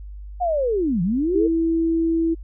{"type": "linear two-way sweep", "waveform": "sine", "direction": "down then up", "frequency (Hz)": [740, 162.5, 468], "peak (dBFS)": -18, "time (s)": [0.4, 1.48], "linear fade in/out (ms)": 20, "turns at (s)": 1.02}
{"type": "tone", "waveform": "sine", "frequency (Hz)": 328.8, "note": "E4", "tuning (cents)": -4, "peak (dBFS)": -17, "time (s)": [1.34, 2.35], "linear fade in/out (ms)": 20}
{"effects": ["added 50 Hz sine -33 dBFS peak until 2.43 s"]}